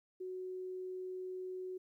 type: tone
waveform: sine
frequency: 370 Hz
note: F#4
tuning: in tune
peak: -40 dBFS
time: 0.2-1.78 s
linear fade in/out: 10 ms
effects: 13-bit